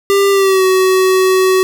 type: tone with pitch glide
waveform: square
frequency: 396.9 to 375.5 Hz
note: G4 to F#4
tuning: +22 to +26 cents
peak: -9 dBFS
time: 0.1-1.63 s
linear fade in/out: 0 ms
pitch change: -96 cents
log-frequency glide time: 0.31-0.64 s
effects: none